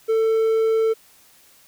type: tone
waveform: triangle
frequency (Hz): 445.5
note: A4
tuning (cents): +22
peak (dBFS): -14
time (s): 0.08-0.94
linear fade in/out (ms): 20
effects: white hiss -53 dBFS RMS until 1.67 s